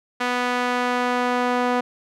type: tone with band-pass filter sweep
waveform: sawtooth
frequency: 246.9 Hz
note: B3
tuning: in tune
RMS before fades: -22 dBFS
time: 0.2-1.81 s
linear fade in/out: 10 ms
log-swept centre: 1600 to 860 Hz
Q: 0.79
effects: none